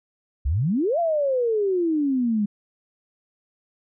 sine exponential two-way sweep, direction up then down, 60.4 to 698.5 to 200.9 Hz, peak -19 dBFS, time 0.45-2.46 s, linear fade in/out 10 ms, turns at 0.99 s, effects none

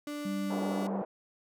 35% pulse tone with pitch glide, 293.7 to 289.2 Hz, D4 to D4, 0 to -27 cents, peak -34 dBFS, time 0.07-0.87 s, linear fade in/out 2 ms, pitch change -27 cents, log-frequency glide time 0.45-0.61 s
sine tone, 196 Hz, G3, in tune, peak -32 dBFS, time 0.25-1.02 s, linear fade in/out 5 ms
white band-pass noise, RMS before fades -37 dBFS, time 0.5-1.05 s, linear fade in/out 5 ms, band 320 to 790 Hz, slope 24 dB/octave
effects none

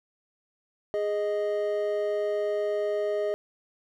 triangle tone pair together, 413.9 / 622.3 Hz, G#4 / D#5, -6 / 0 cents, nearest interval perfect fifth, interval 706 cents, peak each -26 dBFS, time 0.94-3.34 s, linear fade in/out 0 ms, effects none

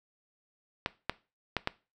clicks, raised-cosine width 0.3 ms, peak -12 dBFS, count 4, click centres 0.861 / 1.096 / 1.567 / 1.674 s, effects noise-tail reverb RT60 0.3 s tail -19 dB re dry

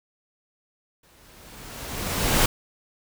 pink noise with exponential growth, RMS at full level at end -18 dBFS, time 1.03-2.46 s, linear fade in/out 5 ms, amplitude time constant 310 ms, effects none

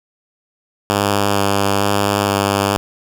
5% pulse tone with vibrato, 100.5 Hz, G2, 44 cents sharp, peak -3 dBFS, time 0.9-2.77 s, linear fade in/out 0 ms, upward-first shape square, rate 1.1 Hz, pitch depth 13 cents each way, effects none

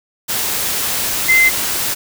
sine tone in noise, 2071 Hz, C7, 18 cents flat, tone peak -8 dBFS, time 1.28-1.5 s, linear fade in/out 20 ms, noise white, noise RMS -19 dBFS, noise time 0.28-1.95 s, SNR +8 dB, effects none

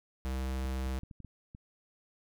square tone, 65.3 Hz, C2, 3 cents flat, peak -33 dBFS, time 0.25-0.99 s, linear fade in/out 0 ms
clicks, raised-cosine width 5 ms, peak -35 dBFS, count 7, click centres 0.652 / 0.867 / 1.034 / 1.112 / 1.203 / 1.247 / 1.549 s
effects none

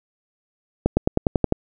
accelerating click train, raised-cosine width 2 ms, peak -3 dBFS, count 8, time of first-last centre 0.86-1.524 s, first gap 110 ms, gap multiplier 0.95, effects none

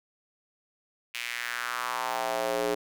square tone with high-pass filter sweep, 59.9 Hz, A#1, 48 cents sharp, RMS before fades -31 dBFS, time 1.14-2.75 s, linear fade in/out 10 ms, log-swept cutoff 2500 to 410 Hz, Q 2.8, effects none

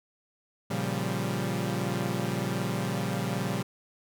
sawtooth chord, G half-diminished seventh, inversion first, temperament equal, 116.54 / 138.59 / 174.61 / 196 Hz, Bb2 / Db3 / F3 / G3, 0 / 0 / 0 / 0 cents, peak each -30 / -30 / -30 / -29 dBFS, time 0.7-3.63 s, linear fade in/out 10 ms, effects none

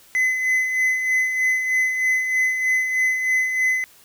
triangle tone with tremolo, 2029 Hz, B6, 46 cents sharp, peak -14 dBFS, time 0.15-3.84 s, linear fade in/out 0 ms, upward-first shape sine, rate 3.2 Hz, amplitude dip 50%, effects white hiss -51 dBFS RMS until 4.04 s

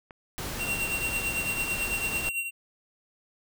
clicks, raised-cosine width 0.5 ms, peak -29 dBFS, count 2, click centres 0.108 / 0.947 s
pink noise, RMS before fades -35 dBFS, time 0.38-2.29 s, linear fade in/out 0 ms
square tone with tremolo, 2746 Hz, F7, 30 cents flat, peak -26 dBFS, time 0.58-2.51 s, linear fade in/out 50 ms, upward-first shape triangle, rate 9 Hz, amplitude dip 70%
effects none

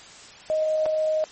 sine tone with dropouts, 624 Hz, D#5, 5 cents sharp, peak -20 dBFS, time 0.5-1.24 s, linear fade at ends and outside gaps 0 ms, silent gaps 0.857-0.862 s, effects white hiss -45 dBFS RMS until 1.31 s + MP3 32 kbps

